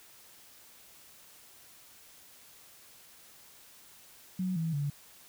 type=tone with pitch steps; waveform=sine; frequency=185 / 162.92 / 143.48 Hz; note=F#3 / E3 / D3; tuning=0 / -20 / -40 cents; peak=-29 dBFS; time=4.39-4.9 s; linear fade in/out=5 ms; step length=170 ms; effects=white hiss -56 dBFS RMS until 5.28 s